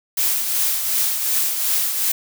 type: noise with tremolo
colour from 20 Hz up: blue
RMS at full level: -18 dBFS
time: 0.17-2.12 s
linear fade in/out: 5 ms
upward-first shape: triangle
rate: 2.7 Hz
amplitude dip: 50%
effects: none